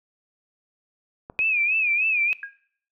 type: clicks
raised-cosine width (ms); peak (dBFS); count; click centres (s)
1; -23; 2; 1.299 / 1.392
type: tone with vibrato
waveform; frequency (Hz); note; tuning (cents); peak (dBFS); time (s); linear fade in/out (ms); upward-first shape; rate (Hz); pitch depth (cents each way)
sine; 2489; D#7; 0; -19; 1.39-2.33; 0; sine; 3.3; 110
type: tone with exponential decay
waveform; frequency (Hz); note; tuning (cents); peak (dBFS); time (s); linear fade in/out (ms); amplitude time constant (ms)
sine; 1630; G#6; -33; -27; 2.43-2.58; 1; 32
effects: noise-tail reverb RT60 0.6 s tail -20 dB re dry